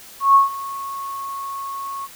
sine tone with ADSR envelope, 1100 Hz, C#6, 14 cents flat, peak -7 dBFS, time 0.2-2.08 s, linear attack 150 ms, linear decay 140 ms, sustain -19 dB, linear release 40 ms, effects white hiss -42 dBFS RMS until 2.15 s

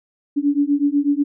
sine beating tone pair, 282.9 / 291 Hz, C#4 / D4, +35 / -16 cents, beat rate 8.1 Hz, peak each -18 dBFS, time 0.36-1.24 s, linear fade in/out 20 ms, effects none

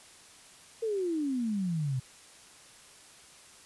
sine exponential sweep, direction down, 463.6 to 124.3 Hz, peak -28 dBFS, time 0.82-2 s, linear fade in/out 10 ms, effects white hiss -54 dBFS RMS until 3.65 s + resampled to 24000 Hz

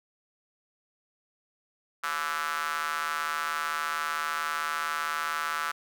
square tone with high-pass filter, 77.78 Hz, D#2, in tune, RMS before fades -31 dBFS, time 2.03-5.72 s, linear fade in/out 10 ms, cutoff 1300 Hz, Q 4.5, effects none

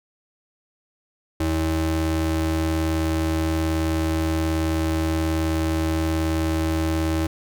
square ring-modulated tone, 120.2 Hz, B2, 46 cents flat, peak -18 dBFS, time 1.4-7.27 s, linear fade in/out 5 ms, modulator 201 Hz, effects none

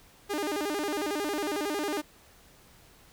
sawtooth tone with vibrato, 349.7 Hz, F4, 2 cents sharp, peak -25 dBFS, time 0.29-2.02 s, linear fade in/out 20 ms, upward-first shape square, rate 11 Hz, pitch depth 260 cents each way, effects pink hiss -57 dBFS RMS until 3.12 s

